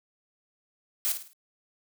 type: noise with echo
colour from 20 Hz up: blue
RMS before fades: -27 dBFS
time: 1.05-1.12 s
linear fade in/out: 0 ms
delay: 53 ms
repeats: 4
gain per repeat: -8 dB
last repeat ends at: 1.332 s
effects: none